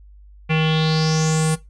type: tone with low-pass filter sweep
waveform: square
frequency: 157.9 Hz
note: D#3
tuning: 26 cents sharp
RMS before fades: -18 dBFS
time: 0.49-1.56 s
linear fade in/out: 20 ms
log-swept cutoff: 2500 to 9700 Hz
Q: 5.3
effects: noise-tail reverb RT60 0.2 s tail -17 dB re dry + added 50 Hz sine -42 dBFS peak until 1.69 s